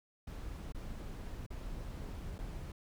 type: noise with dropouts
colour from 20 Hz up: brown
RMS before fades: -43 dBFS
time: 0.27-2.72 s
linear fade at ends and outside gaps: 5 ms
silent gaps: 0.723-0.746 / 1.464-1.503 / 2.383-2.387 s
effects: none